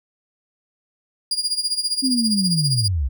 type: tone with tremolo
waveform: 35% pulse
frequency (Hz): 4842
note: D#8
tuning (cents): -48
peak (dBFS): -16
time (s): 1.31-2.88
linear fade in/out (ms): 2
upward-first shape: sine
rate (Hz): 15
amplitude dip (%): 80
type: linear sweep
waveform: sine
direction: down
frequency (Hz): 270 to 58.27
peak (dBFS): -18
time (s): 2.02-3.09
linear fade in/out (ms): 20
effects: none